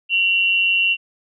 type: tone pair together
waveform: sine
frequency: 2743 / 2934 Hz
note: F7 / F#7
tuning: -32 / -15 cents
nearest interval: minor second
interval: 117 cents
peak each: -15 / -22 dBFS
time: 0.09-0.97 s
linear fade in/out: 50 ms
effects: none